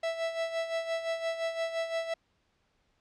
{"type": "tone with tremolo", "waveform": "45% pulse", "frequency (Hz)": 659.3, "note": "E5", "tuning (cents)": 0, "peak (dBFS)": -28, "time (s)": [0.03, 2.14], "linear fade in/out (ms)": 5, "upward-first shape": "sine", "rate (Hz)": 5.8, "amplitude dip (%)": 65, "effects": ["pink hiss -73 dBFS RMS until 3 s", "low-pass 5000 Hz 12 dB/octave"]}